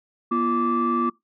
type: tone cluster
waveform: sine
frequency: 241.4 / 342.9 / 1166 Hz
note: B3 / F4 / D6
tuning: -39 / -32 / -13 cents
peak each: -23 / -25 / -21 dBFS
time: 0.31-1.1 s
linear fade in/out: 10 ms
effects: noise-tail reverb RT60 0.2 s tail -24 dB re dry + tanh soft clip ceiling -14 dBFS